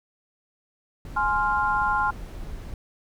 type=noise; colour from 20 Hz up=brown; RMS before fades=-36 dBFS; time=1.05-2.74 s; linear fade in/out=2 ms
type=chord; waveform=sine; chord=F minor; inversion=first; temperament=just; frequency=838.1 / 1047.7 / 1396.9 Hz; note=Ab5 / C6 / F6; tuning=+16 / +2 / 0 cents; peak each=-25 dBFS; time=1.16-2.11 s; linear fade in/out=10 ms
effects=none